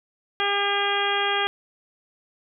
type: harmonic tone with a mistuned harmonic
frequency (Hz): 402.8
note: G4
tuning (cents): +47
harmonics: 1 / 2 / 3 / 4 / 5 / 6 / 7 / 8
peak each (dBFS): -29 / -27 / -29 / -28 / -31 / -32 / -33 / -28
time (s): 0.4-1.47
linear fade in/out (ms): 0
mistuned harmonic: 8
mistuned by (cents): +22
effects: none